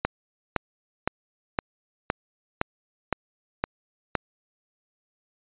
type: click train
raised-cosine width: 0.5 ms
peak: -7 dBFS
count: 9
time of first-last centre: 0.05-4.153 s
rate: 1.95 Hz
effects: resampled to 8000 Hz